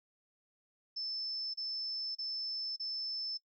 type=tone bursts; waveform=sine; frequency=5274 Hz; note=E8; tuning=in tune; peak=-36 dBFS; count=4; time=0.96-3.376 s; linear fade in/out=10 ms; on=580 ms; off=32 ms; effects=noise-tail reverb RT60 0.1 s tail -21 dB re dry